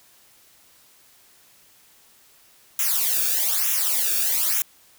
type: noise with flanger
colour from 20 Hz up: blue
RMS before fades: -22 dBFS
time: 2.79-4.62 s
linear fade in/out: 2 ms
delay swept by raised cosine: 0.22 to 1 ms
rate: 1.1 Hz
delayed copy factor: -0.9
effects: white hiss -55 dBFS RMS until 4.98 s